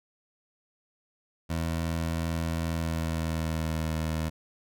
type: tone with pitch glide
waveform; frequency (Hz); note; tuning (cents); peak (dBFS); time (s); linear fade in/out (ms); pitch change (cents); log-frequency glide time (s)
20% pulse; 82.41 to 79.6; E2 to D#2; 0 to +40; -23; 1.49-4.3; 20; -60; 2.63-3.88
effects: none